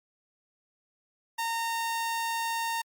sawtooth tone, 918 Hz, A#5, 27 cents flat, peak -25 dBFS, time 1.38-2.82 s, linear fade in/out 10 ms, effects Opus 48 kbps

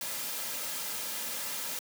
white noise with comb filter, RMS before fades -36 dBFS, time 0.01-1.79 s, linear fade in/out 2 ms, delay 2.7 ms, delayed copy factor -0.5, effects high-pass 200 Hz 12 dB/octave

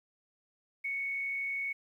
sine tone with frequency modulation, 2217 Hz, C#7, in tune, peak -32 dBFS, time 0.84-1.73 s, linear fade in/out 10 ms, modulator 99.9 Hz, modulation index 0.24, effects 11-bit

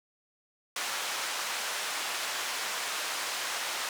pink band-pass noise, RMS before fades -34 dBFS, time 0.76-3.89 s, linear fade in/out 2 ms, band 910 to 9000 Hz, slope 12 dB/octave, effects none

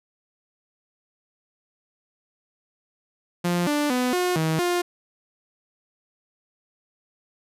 sawtooth tone with pitch steps, 175.2 / 294.4 / 250.2 / 360 / 159.5 / 352.9 Hz, F3 / D4 / B3 / F#4 / D#3 / F4, +6 / +4 / +23 / -47 / +43 / +18 cents, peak -17 dBFS, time 3.44-4.82 s, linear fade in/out 10 ms, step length 230 ms, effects resampled to 32000 Hz

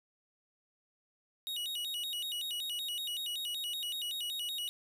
45% pulse tone with vibrato, 3310 Hz, G#7, 6 cents flat, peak -35 dBFS, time 1.47-4.69 s, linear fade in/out 0 ms, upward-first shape square, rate 5.3 Hz, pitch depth 220 cents each way, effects none

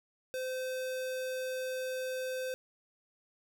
square tone, 515 Hz, C5, 28 cents flat, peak -35 dBFS, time 0.34-2.54 s, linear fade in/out 0 ms, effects none

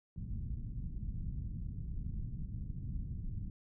pink low-pass noise, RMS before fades -40 dBFS, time 0.16-3.5 s, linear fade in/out 2 ms, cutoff 180 Hz, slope 24 dB/octave, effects none

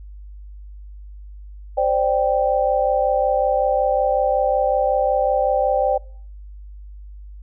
sine chord, C suspended second, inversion none, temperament just, 523.3 / 588.7 / 784.9 Hz, C5 / D5 / G5, 0 / +4 / +2 cents, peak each -20 dBFS, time 1.77-5.98 s, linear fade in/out 10 ms, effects noise-tail reverb RT60 0.6 s tail -26 dB re dry + added 50 Hz sine -35 dBFS peak until 7.42 s

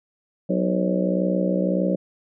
harmonic tone with a mistuned harmonic, 61.74 Hz, B1, in tune, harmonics 3 / 4 / 5 / 6 / 7 / 8 / 9 / 10, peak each -22 / -33 / -27 / -32 / -33 / -29 / -26 / -34 dBFS, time 0.49-1.96 s, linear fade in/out 10 ms, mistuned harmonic 8, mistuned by +52 cents, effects none

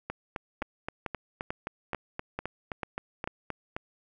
two click trains, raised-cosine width 0.5 ms, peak -18 / -17 dBFS, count 15 / 7, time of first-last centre 0.1-3.765 / 0.62-3.275 s, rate 3.82 / 2.26 Hz, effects none

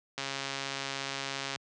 click train, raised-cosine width 0.2 ms, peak -17 dBFS, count 190, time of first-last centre 0.18-1.56 s, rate 137 Hz, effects high-pass 100 Hz 12 dB/octave + resampled to 22050 Hz

